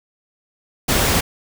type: noise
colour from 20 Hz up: pink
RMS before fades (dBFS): -17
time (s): 0.88-1.21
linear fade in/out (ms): 10
effects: none